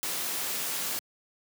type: noise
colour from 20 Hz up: white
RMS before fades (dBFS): -32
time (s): 0.03-0.99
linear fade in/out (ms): 0
effects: high-pass 150 Hz 12 dB/octave